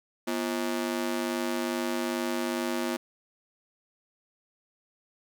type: ring-modulated tone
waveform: sawtooth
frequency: 293.7 Hz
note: D4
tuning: in tune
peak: -21 dBFS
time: 0.27-2.97 s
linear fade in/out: 10 ms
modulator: 51.2 Hz
effects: 10-bit